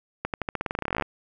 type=accelerating click train; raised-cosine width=0.5 ms; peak=-12 dBFS; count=21; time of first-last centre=0.25-1.023 s; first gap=88 ms; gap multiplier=0.9; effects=none